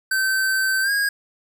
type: tone with pitch glide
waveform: square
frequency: 1544 to 1635.8 Hz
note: G6 to G#6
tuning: -27 to -27 cents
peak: -19 dBFS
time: 0.11-1.09 s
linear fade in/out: 5 ms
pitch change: +100 cents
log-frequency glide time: 0.82-0.91 s
effects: none